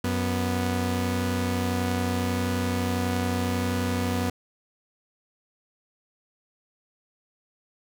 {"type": "tone pair together", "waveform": "sawtooth", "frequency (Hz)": [92, 245.6], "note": ["F#2", "B3"], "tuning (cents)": [-9, -9], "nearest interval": "octave + perfect fourth", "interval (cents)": 1700, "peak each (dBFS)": -23, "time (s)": [0.04, 4.3], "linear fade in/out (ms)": 5, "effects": []}